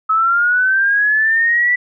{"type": "linear sweep", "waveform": "sine", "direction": "up", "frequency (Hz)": [1283, 1975], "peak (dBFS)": -11, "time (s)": [0.09, 1.76], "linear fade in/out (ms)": 10, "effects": []}